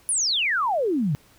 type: exponential sweep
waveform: sine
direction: down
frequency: 10548 to 133.2 Hz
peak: -20 dBFS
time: 0.09-1.15 s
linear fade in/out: 0 ms
effects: pink hiss -56 dBFS RMS until 1.38 s